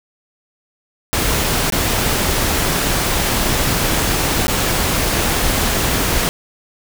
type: noise with dropouts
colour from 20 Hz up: pink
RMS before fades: -17 dBFS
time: 1.13-6.29 s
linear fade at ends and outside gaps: 0 ms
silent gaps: 1.701-1.723 / 4.469-4.481 s
effects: none